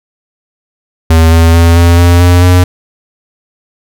square tone with pitch steps, 81.3 / 82.67 / 84.07 / 85.49 / 86.93 / 88.4 / 89.9 Hz, E2 / E2 / E2 / F2 / F2 / F2 / F#2, -23 / +6 / +35 / -36 / -7 / +22 / -49 cents, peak -3 dBFS, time 1.1-2.64 s, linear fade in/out 5 ms, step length 220 ms, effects none

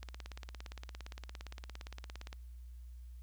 click train, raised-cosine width 0.2 ms, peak -29 dBFS, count 41, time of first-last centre 0.03-2.329 s, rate 17.4 Hz, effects added 60 Hz sine -47 dBFS peak until 3.22 s + white hiss -74 dBFS RMS until 3.22 s

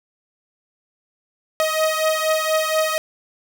sawtooth beating tone pair, 628 / 632.2 Hz, D#5 / D#5, +16 / +27 cents, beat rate 4.2 Hz, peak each -16 / -18 dBFS, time 1.6-2.98 s, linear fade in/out 0 ms, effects none

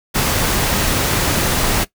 pink noise, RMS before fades -17 dBFS, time 0.14-1.85 s, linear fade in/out 20 ms, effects noise-tail reverb RT60 0.1 s tail -18 dB re dry

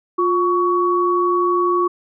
sine tone pair together, 353.8 / 1122 Hz, F4 / C#6, +23 / +21 cents, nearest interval octave + minor sixth, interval 1998 cents, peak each -17 dBFS, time 0.18-1.88 s, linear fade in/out 10 ms, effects none

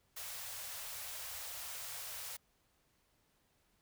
white band-stop noise, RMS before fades -45 dBFS, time 0.16-2.37 s, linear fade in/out 10 ms, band 130 to 490 Hz, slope 48 dB/octave, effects pink hiss -75 dBFS RMS until 3.81 s

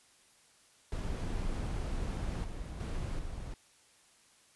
brown noise with level steps, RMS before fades -35 / -41 / -36 / -41 dBFS, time 0.92-3.54 s, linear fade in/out 2 ms, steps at 2.44 / 2.8 / 3.19 s, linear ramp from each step 2 ms, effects white hiss -64 dBFS RMS until 4.55 s + resampled to 24000 Hz

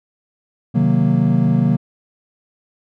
triangle chord, C half-diminished seventh, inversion none, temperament equal, 130.81 / 155.56 / 185 / 233.1 Hz, C3 / Eb3 / Gb3 / Bb3, 0 / 0 / 0 / 0 cents, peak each -16 dBFS, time 0.74-1.77 s, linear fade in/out 20 ms, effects none

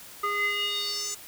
square tone with band-pass filter sweep, 409.5 Hz, G#4, 24 cents flat, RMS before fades -29 dBFS, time 0.23-1.15 s, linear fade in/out 10 ms, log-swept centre 1400 to 7200 Hz, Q 5.2, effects white hiss -46 dBFS RMS until 1.27 s

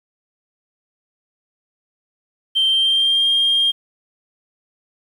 sine tone with pitch glide, 3136 to 3213 Hz, G7 to G7, 0 to +42 cents, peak -12 dBFS, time 2.55-3.72 s, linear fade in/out 20 ms, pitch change +42 cents, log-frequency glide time 2.69-3.28 s, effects tanh soft clip ceiling -10 dBFS + 8-bit

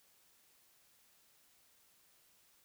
silence, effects white hiss -69 dBFS RMS until 2.64 s

